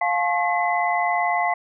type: tone cluster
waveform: sine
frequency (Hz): 703 / 861 / 1079 / 2023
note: F5 / A5 / C#6 / B6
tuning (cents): +11 / -38 / -47 / +41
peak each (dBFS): -22 / -25 / -27 / -25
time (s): 0.01-1.54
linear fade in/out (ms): 5
effects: none